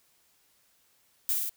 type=noise with echo; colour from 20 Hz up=violet; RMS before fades=-27 dBFS; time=1.29-1.34 s; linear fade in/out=0 ms; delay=51 ms; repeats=3; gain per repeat=-2 dB; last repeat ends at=1.493 s; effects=white hiss -67 dBFS RMS until 1.56 s